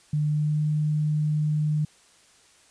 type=tone with pitch glide; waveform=sine; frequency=150 to 151.74 Hz; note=D3 to D#3; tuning=+37 to -43 cents; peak=-21 dBFS; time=0.13-1.85 s; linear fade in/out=5 ms; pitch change=+20 cents; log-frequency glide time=0.29-0.63 s; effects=white hiss -57 dBFS RMS until 2.7 s + resampled to 22050 Hz